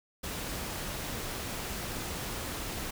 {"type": "noise", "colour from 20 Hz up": "pink", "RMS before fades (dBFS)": -37, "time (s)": [0.23, 2.91], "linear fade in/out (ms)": 10, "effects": []}